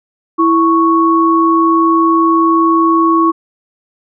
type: tone pair together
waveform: sine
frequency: 329.9 / 1108.7 Hz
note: E4 / C#6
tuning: +1 / 0 cents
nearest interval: octave + major sixth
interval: 2099 cents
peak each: -10 dBFS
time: 0.38-3.32 s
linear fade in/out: 20 ms
effects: none